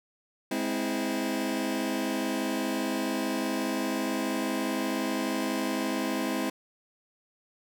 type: chord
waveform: sawtooth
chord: Ab augmented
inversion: none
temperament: just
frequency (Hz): 207.7 / 259.6 / 324.5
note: Ab3 / C4 / E4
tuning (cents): 0 / -13 / -27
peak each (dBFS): -30 / -27 / -28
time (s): 0.51-6.5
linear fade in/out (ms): 5
effects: none